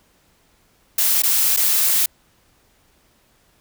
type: noise with dropouts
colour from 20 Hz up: blue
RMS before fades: -17 dBFS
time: 0.98-2.06 s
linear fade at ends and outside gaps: 5 ms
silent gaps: 1.222-1.234 / 1.565-1.571 s
effects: pink hiss -59 dBFS RMS until 3.6 s